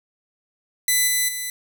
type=tone with level steps; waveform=5% pulse; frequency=2000 Hz; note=B6; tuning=21 cents sharp; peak=-6 / -8 / -16 dBFS; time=0.88-1.5 s; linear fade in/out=2 ms; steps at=1.07 / 1.28 s; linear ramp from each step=10 ms; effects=none